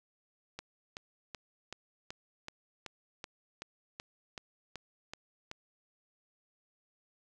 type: click train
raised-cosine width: 0.2 ms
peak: -24 dBFS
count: 14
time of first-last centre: 0.59-5.514 s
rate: 2.64 Hz
effects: none